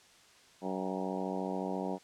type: harmonic tone with a mistuned harmonic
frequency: 94.2 Hz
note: F#2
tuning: 32 cents sharp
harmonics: 2 / 3 / 4 / 5 / 6 / 7 / 8 / 9 / 10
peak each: -38 / -40 / -41 / -42 / -43 / -43 / -44 / -45 / -45 dBFS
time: 0.61-1.99 s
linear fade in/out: 50 ms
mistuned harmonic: 9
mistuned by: -52 cents
effects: white hiss -60 dBFS RMS until 2.03 s + low-pass 7000 Hz 12 dB/octave